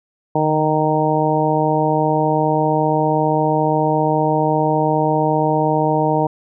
harmonic tone with a mistuned harmonic, 154.8 Hz, D#3, 9 cents flat, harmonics 1 / 2 / 3 / 4 / 5 / 6, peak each -21 / -21 / -21 / -21 / -21 / -21 dBFS, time 0.35-6.27 s, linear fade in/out 5 ms, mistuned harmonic 1, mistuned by -27 cents, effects none

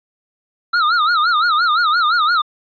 square tone with vibrato, 1316 Hz, E6, 3 cents flat, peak -13 dBFS, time 0.73-2.42 s, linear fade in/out 10 ms, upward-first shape sine, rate 5.8 Hz, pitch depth 160 cents each way, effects resampled to 11025 Hz

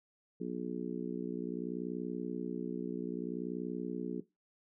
harmonic tone, 60.6 Hz, B1, 32 cents flat, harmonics 3 / 4 / 5 / 6 / 7, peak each -40 / -41 / -42 / -43 / -43 dBFS, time 0.4-4.21 s, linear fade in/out 10 ms, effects noise-tail reverb RT60 0.2 s tail -18 dB re dry

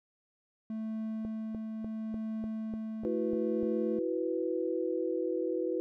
triangle tone with tremolo, 220 Hz, A3, in tune, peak -31 dBFS, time 0.7-3.99 s, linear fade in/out 2 ms, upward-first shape triangle, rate 0.75 Hz, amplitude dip 30%
click train, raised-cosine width 2 ms, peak -29 dBFS, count 9, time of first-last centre 1.25-3.631 s, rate 3.36 Hz
sine chord, E suspended second, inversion none, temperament equal, 329.6 / 370 / 493.9 Hz, E4 / F#4 / B4, 0 / 0 / 0 cents, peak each -34 dBFS, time 3.05-5.8 s, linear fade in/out 0 ms
effects none

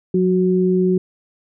sine tone pair together, 182.11 / 369.3 Hz, F#3 / F#4, -27 / -3 cents, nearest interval octave, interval 1224 cents, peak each -16 dBFS, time 0.14-0.98 s, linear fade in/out 5 ms, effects none

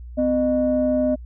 sine tone pair together, 255.6 / 611.3 Hz, C4 / D#5, -40 / -31 cents, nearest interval octave + minor third, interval 1509 cents, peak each -19 dBFS, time 0.17-1.16 s, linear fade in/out 20 ms, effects tanh soft clip ceiling -10 dBFS + added 60 Hz sine -34 dBFS peak until 1.25 s

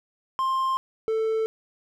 triangle tone pair in turn, 1055 / 442.8 Hz, C6 / A4, +14 / +11 cents, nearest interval octave + minor third, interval 1503 cents, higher first, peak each -20 dBFS, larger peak neither, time 0.39-0.77 / 1.08-1.46 s, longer neither, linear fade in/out 0 ms, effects none

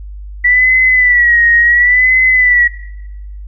sine tone with vibrato, 1954 Hz, B6, 19 cents flat, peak -6 dBFS, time 0.44-2.68 s, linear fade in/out 10 ms, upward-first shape sine, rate 0.71 Hz, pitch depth 72 cents each way, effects noise-tail reverb RT60 1.0 s tail -21 dB re dry + added 50 Hz sine -25 dBFS peak until 3.47 s

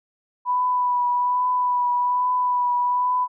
sine tone with vibrato, 987.8 Hz, B5, in tune, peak -18 dBFS, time 0.45-3.28 s, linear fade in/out 50 ms, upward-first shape triangle, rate 1.2 Hz, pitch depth 22 cents each way, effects none

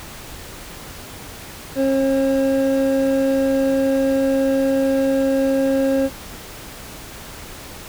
triangle tone pair together, 270.2 / 539.2 Hz, C#4 / C#5, -44 / -48 cents, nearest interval octave, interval 1196 cents, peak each -16 dBFS, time 1.75-6.1 s, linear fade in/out 50 ms, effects pink hiss -36 dBFS RMS until 7.88 s

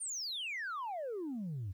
sine exponential sweep, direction down, 9397 to 87.31 Hz, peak -35 dBFS, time 0-1.73 s, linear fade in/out 20 ms, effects tanh soft clip ceiling -35 dBFS + 12-bit

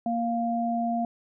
sine tone pair together, 233.7 / 698.5 Hz, A#3 / F5, +5 / 0 cents, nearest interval octave + perfect fifth, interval 1895 cents, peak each -27 dBFS, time 0.06-1.05 s, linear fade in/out 2 ms, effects none

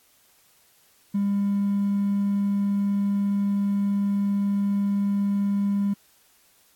triangle tone with hard clipping, 200.6 Hz, G3, 40 cents sharp, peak -21 dBFS, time 1.14-5.94 s, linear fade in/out 10 ms, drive 4 dB, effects white hiss -60 dBFS RMS until 6.75 s + AAC 64 kbps

